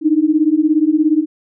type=beating tone pair; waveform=sine; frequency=299.5 / 316.5 Hz; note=D4 / D#4; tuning=+34 / +30 cents; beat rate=17 Hz; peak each=-14 / -13 dBFS; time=0.01-1.26 s; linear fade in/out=50 ms; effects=none